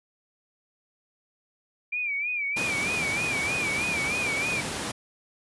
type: tone with vibrato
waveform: sine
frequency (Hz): 2357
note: D7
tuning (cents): +6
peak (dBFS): -26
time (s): 1.92-4.61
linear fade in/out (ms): 10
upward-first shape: sine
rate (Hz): 3.2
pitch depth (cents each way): 97
type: high-pass noise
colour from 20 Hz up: pink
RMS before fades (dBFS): -32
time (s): 2.56-4.92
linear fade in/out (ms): 10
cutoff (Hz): 110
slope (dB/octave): 12
effects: resampled to 24000 Hz